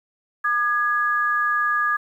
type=tone pair together; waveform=sine; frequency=1211 / 1669.7 Hz; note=D#6 / G#6; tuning=-47 / +9 cents; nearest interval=tritone; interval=556 cents; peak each=-21 dBFS; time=0.44-1.97 s; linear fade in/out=10 ms; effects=9-bit